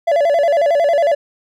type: tone with vibrato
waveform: triangle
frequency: 622.3 Hz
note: D#5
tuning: in tune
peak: -9 dBFS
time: 0.07-1.15 s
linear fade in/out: 10 ms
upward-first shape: square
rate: 11 Hz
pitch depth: 140 cents each way
effects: none